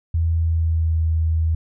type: tone with pitch glide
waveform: sine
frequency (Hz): 82.41 to 80.67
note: E2 to E2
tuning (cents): 0 to -37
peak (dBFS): -16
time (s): 0.14-1.55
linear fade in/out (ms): 5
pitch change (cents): -37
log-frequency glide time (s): 0.33-1
effects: none